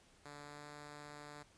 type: tone with pitch glide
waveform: 5% pulse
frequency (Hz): 145.7 to 147.22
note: D3 to D3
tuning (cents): -13 to +5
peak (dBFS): -39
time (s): 0.25-1.43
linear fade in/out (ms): 5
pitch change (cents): +18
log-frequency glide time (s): 0.4-0.65
effects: pink hiss -67 dBFS RMS until 1.57 s + resampled to 22050 Hz